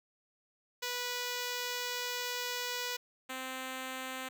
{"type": "tone pair in turn", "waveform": "5% pulse", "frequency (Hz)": [490.8, 260], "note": ["B4", "C4"], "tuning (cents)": [-11, -11], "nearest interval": "major seventh", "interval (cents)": 1100, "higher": "first", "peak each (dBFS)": [-23, -27], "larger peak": "first", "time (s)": [[0.82, 2.97], [3.29, 4.29]], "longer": "first", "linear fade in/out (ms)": 10, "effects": []}